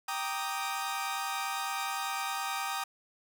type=chord; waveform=sawtooth; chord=Eb major seventh; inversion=first; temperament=equal; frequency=784 / 932.3 / 1174.7 / 1244.5 Hz; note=G5 / Bb5 / D6 / Eb6; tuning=0 / 0 / 0 / 0 cents; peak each=-33 / -35 / -38 / -33 dBFS; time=0.08-2.84 s; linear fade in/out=5 ms; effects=none